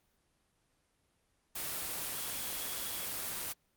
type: tone in noise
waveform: sine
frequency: 3332 Hz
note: G#7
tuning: 5 cents sharp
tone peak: -48 dBFS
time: 2.15-3.05 s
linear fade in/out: 10 ms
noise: white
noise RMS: -38 dBFS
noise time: 1.55-3.53 s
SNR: -13 dB
effects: pink hiss -75 dBFS RMS until 3.76 s + Opus 24 kbps